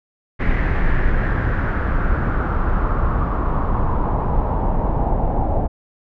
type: noise with low-pass filter sweep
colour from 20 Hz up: brown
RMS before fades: -18 dBFS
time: 0.39-5.68 s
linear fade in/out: 20 ms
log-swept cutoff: 2000 to 750 Hz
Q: 4
effects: none